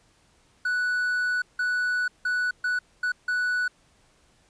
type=tone bursts at uneven times; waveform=triangle; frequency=1480 Hz; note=F#6; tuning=in tune; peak=-21 dBFS; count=6; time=0.65-1.42 / 1.59-2.08 / 2.25-2.51 / 2.64-2.79 / 3.03-3.12 / 3.28-3.68 s; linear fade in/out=5 ms; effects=pink hiss -62 dBFS RMS until 4.49 s + resampled to 22050 Hz